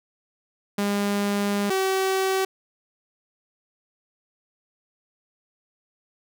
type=tone pair in turn; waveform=sawtooth; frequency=202.7 / 381.9 Hz; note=G#3 / G4; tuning=-42 / -45 cents; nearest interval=major seventh; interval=1097 cents; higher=second; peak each=-18 / -17 dBFS; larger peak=second; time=0.78-1.7 / 1.7-2.45 s; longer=first; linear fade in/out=5 ms; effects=none